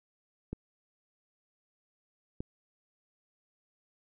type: clicks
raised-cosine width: 3 ms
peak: -23 dBFS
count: 2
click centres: 0.53 / 2.405 s
effects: none